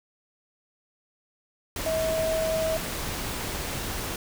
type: tone in noise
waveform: sine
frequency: 642 Hz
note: E5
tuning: 46 cents flat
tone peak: -24 dBFS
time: 1.86-2.77 s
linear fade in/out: 2 ms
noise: pink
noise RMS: -32 dBFS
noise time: 1.76-4.16 s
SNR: +5 dB
effects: none